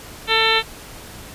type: harmonic tone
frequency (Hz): 446.6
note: A4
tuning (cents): +26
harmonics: 1 / 2 / 3 / 4 / 5 / 6 / 7 / 8 / 9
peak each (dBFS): -23 / -23 / -23 / -23 / -23 / -23 / -23 / -23 / -23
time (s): 0.27-0.63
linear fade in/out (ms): 50
effects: pink hiss -38 dBFS RMS until 1.34 s + resampled to 32000 Hz